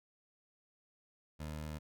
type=tone; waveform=20% pulse; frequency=76.6 Hz; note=D#2; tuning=27 cents flat; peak=-36 dBFS; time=1.39-1.79 s; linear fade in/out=20 ms; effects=none